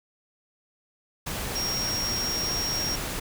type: tone in noise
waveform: sine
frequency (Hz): 5588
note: F8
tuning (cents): 0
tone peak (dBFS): -27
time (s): 1.55-2.96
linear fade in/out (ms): 10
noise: pink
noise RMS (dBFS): -32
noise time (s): 1.26-3.2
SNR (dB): +2
effects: none